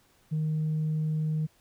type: tone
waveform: sine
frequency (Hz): 155.4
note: D#3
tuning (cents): -2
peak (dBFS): -24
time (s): 0.31-1.47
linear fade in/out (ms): 20
effects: tanh soft clip ceiling -23 dBFS + pink hiss -64 dBFS RMS until 1.6 s